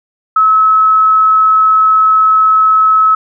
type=tone; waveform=sine; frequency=1292 Hz; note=E6; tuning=35 cents flat; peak=-5 dBFS; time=0.36-3.15 s; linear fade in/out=5 ms; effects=none